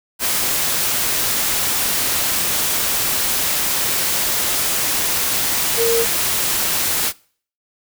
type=tone in noise; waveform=sine; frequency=462 Hz; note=A#4; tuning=16 cents flat; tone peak=-15 dBFS; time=5.76-6.06 s; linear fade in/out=50 ms; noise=white; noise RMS=-19 dBFS; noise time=0.19-7.13 s; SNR=+1 dB; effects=noise-tail reverb RT60 0.5 s tail -24 dB re dry